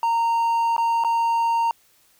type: tone with dropouts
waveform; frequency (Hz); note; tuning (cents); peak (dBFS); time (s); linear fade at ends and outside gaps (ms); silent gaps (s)
triangle; 924; A#5; -16; -16; 0.03-1.71; 1; 0.765-0.78 / 1.038-1.047
effects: white hiss -59 dBFS RMS until 2.19 s